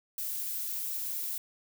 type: noise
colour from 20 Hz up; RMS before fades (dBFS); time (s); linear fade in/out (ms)
violet; -35; 0.18-1.38; 2
effects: none